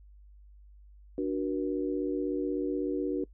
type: chord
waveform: sine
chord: D augmented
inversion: none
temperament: equal with one note detuned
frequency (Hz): 293.7 / 370 / 477.1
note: D4 / F#4 / A#4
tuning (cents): 0 / 0 / +40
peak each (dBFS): -31 / -32 / -35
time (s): 1.18-3.24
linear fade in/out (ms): 2
effects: noise-tail reverb RT60 0.1 s tail -23 dB re dry + added 50 Hz sine -51 dBFS peak until 3.33 s